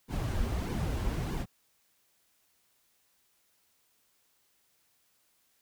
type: noise with flanger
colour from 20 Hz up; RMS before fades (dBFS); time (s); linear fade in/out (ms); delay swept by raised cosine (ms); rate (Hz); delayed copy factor
brown; -32; 0.08-1.46; 50; 1.5 to 7.2; 1.6; -0.7
effects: white hiss -71 dBFS RMS until 5.61 s